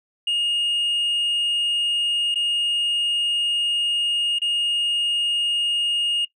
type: tone with dropouts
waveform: sine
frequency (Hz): 2850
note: F7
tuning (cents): +34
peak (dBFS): -17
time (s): 0.27-6.25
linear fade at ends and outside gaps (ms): 5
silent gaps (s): 2.344-2.356 / 4.387-4.417
effects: noise-tail reverb RT60 0.1 s tail -18 dB re dry + tanh soft clip ceiling -18 dBFS